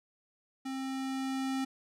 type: tone with level ramp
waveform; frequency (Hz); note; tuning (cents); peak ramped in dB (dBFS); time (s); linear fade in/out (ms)
square; 265.7; C4; +27; -36 to -31; 0.65-1.65; 10
effects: low-pass 10000 Hz 12 dB/octave